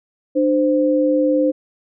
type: tone pair together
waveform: sine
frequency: 299.4 / 519.1 Hz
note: D4 / C5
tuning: +33 / -14 cents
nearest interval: minor seventh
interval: 953 cents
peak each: -16 dBFS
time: 0.35-1.52 s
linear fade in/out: 20 ms
effects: none